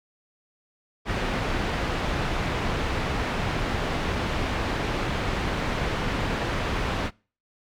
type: low-pass noise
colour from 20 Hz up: pink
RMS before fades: -27 dBFS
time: 1.05-7.11 s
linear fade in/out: 50 ms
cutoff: 2900 Hz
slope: 12 dB/octave
effects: noise-tail reverb RT60 0.4 s tail -26 dB re dry